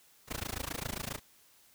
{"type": "noise with amplitude modulation", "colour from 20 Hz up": "pink", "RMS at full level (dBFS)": -35, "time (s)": [0.27, 1.2], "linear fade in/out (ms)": 50, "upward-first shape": "sine", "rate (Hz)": 27.5, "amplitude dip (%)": 100, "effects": ["white hiss -63 dBFS RMS until 1.74 s"]}